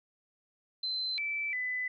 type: tone with pitch steps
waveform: sine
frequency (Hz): 4073 / 2321 / 2003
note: C8 / D7 / B6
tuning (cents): -47 / -21 / +24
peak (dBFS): -31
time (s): 0.83-1.88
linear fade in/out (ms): 5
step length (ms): 350
effects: none